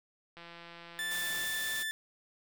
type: click train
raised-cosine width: 0.3 ms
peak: -33 dBFS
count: 184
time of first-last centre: 0.37-1.446 s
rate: 170 Hz
type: tone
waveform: 30% pulse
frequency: 1760 Hz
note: A6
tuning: in tune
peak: -31 dBFS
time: 0.99-1.91 s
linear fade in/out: 0 ms
type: noise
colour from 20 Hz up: white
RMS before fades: -41 dBFS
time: 1.1-1.84 s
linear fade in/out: 20 ms
effects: none